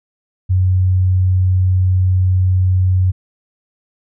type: tone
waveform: sine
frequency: 92.5 Hz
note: F#2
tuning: in tune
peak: -10 dBFS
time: 0.49-3.12 s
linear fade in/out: 20 ms
effects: none